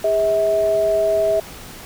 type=tone pair together; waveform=sine; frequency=407.1 / 645.6 Hz; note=G#4 / E5; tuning=-35 / -36 cents; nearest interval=minor sixth; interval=799 cents; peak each=-22 / -15 dBFS; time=0.04-1.4 s; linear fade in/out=5 ms; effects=pink hiss -37 dBFS RMS until 1.85 s